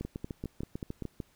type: two click trains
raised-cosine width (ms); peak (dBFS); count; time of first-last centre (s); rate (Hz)
3; -23 / -23; 9 / 6; 0.01-1.202 / 0.05-1.023; 6.71 / 5.14
effects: pink hiss -66 dBFS RMS until 1.35 s